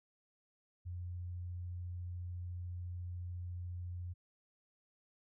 sine tone, 88.6 Hz, F2, 25 cents sharp, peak -40 dBFS, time 0.85-4.14 s, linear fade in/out 20 ms, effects none

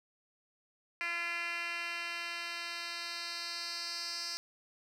10% pulse tone with band-pass filter sweep, 342.3 Hz, F4, 35 cents flat, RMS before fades -39 dBFS, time 1.01-4.37 s, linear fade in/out 0 ms, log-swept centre 2400 to 5000 Hz, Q 3.1, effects none

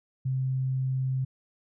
sine tone, 131.1 Hz, C3, 4 cents sharp, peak -25 dBFS, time 0.25-1.25 s, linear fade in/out 10 ms, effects none

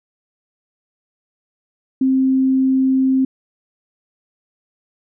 sine tone, 263.5 Hz, C4, 12 cents sharp, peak -12 dBFS, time 2.01-3.25 s, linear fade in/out 5 ms, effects none

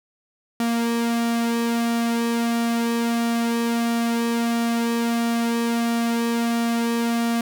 sawtooth tone with flanger, 233.1 Hz, A#3, in tune, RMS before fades -22 dBFS, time 0.6-7.41 s, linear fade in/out 2 ms, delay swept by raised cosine 1.9 to 2.9 ms, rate 1.5 Hz, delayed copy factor -0.55, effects none

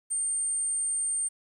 sine tone, 8750 Hz, C#9, 24 cents flat, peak -25 dBFS, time 0.1-1.29 s, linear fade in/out 20 ms, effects tanh soft clip ceiling -22 dBFS + 10-bit

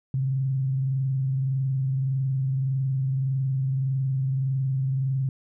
sine tone with frequency modulation, 133.4 Hz, C3, 34 cents sharp, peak -22 dBFS, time 0.14-5.29 s, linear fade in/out 2 ms, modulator 21.7 Hz, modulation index 0.22, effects none

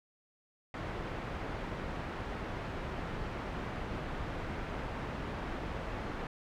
pink low-pass noise, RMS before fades -39 dBFS, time 0.74-6.27 s, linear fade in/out 2 ms, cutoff 1900 Hz, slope 12 dB/octave, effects none

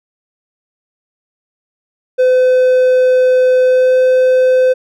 triangle tone with pitch glide, 509 to 512.2 Hz, C5 to C5, -48 to -37 cents, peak -5 dBFS, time 2.18-4.74 s, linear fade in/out 20 ms, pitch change +11 cents, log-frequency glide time 3.63-3.97 s, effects none

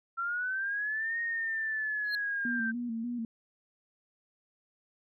sine linear two-way sweep, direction up then down, 1353 to 1864.7 to 1555 Hz, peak -30 dBFS, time 0.17-2.72 s, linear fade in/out 20 ms, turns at 1.2 s
triangle tone with exponential growth, 4186 Hz, C8, in tune, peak -28 dBFS, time 2.04-2.15 s, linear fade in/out 1 ms, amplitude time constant 22 ms
sine tone with vibrato, 234.3 Hz, A#3, 9 cents sharp, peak -32 dBFS, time 2.45-3.25 s, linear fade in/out 2 ms, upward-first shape square, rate 3.4 Hz, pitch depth 53 cents each way
effects none

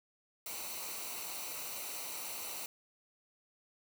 white noise with comb filter, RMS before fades -42 dBFS, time 0.46-2.66 s, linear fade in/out 2 ms, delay 0.59 ms, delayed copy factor -0.65, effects none

